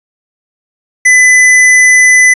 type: tone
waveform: square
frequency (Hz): 2005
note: B6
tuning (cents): +26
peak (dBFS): -3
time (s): 1.05-2.34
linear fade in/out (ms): 10
effects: resampled to 24000 Hz